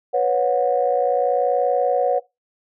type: chord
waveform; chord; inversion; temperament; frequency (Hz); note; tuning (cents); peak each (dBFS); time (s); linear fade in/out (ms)
sine; B suspended second; none; equal with one note detuned; 493.9 / 554.4 / 729.4; B4 / C#5 / F#5; 0 / 0 / -25; -20; 0.13-2.2; 20
effects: noise-tail reverb RT60 0.2 s tail -21 dB re dry + tanh soft clip ceiling -6 dBFS